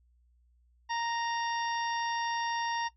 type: harmonic tone with a mistuned harmonic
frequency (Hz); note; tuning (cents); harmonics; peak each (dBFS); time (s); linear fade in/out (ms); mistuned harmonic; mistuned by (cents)
932; A#5; -1; 1 / 2 / 3 / 4 / 5 / 6; -31 / -38 / -43 / -46 / -48 / -44; 0.89-2.89; 20; 4; -59
effects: noise-tail reverb RT60 0.1 s tail -17 dB re dry + added 60 Hz sine -63 dBFS peak until 2.96 s